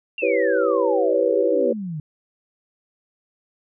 sine exponential sweep, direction down, 2794 to 146 Hz, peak -26 dBFS, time 0.18-2 s, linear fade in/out 2 ms
sine chord, C# half-diminished seventh, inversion first, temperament equal, 329.6 / 392 / 493.9 / 554.4 Hz, E4 / G4 / B4 / C#5, 0 / 0 / 0 / 0 cents, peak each -26 / -23 / -20 / -22 dBFS, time 0.22-1.73 s, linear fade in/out 10 ms
effects none

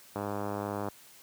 click train, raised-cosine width 1 ms, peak -20 dBFS, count 75, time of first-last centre 0.16-0.885 s, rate 102 Hz, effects white hiss -55 dBFS RMS until 1.22 s + high-pass 80 Hz 12 dB/octave

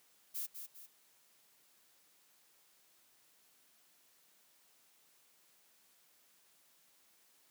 violet noise with echo, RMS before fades -40 dBFS, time 0.34-0.47 s, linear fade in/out 20 ms, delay 200 ms, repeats 2, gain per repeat -7 dB, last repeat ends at 0.87 s, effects white hiss -69 dBFS RMS until 7.5 s + high-pass 150 Hz 12 dB/octave

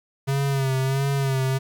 square tone with vibrato, 135.5 Hz, C#3, 39 cents flat, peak -21 dBFS, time 0.27-1.59 s, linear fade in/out 20 ms, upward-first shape sine, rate 1.5 Hz, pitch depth 49 cents each way, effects 9-bit

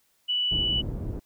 sine tone, 2960 Hz, F#7, in tune, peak -23 dBFS, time 0.28-0.82 s, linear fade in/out 20 ms
pink low-pass noise, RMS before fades -32 dBFS, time 0.51-1.2 s, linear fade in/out 10 ms, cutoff 310 Hz, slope 12 dB/octave
effects white hiss -68 dBFS RMS until 1.25 s

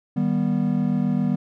triangle chord, Eb augmented, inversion none, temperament equal with one note detuned, 155.56 / 196 / 243.4 Hz, Eb3 / G3 / B3, 0 / 0 / -25 cents, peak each -23 / -21 / -21 dBFS, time 0.16-1.36 s, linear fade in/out 10 ms, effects none

